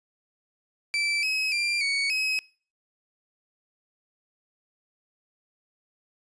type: tone with pitch steps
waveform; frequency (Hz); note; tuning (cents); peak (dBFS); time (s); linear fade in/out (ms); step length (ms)
30% pulse; 2329 / 2555 / 2377 / 2233 / 2551; D7 / D#7 / D7 / C#7 / D#7; -15 / +45 / +20 / +12 / +43; -21; 0.94-2.39; 0; 290
effects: noise-tail reverb RT60 0.4 s tail -23 dB re dry + resampled to 22050 Hz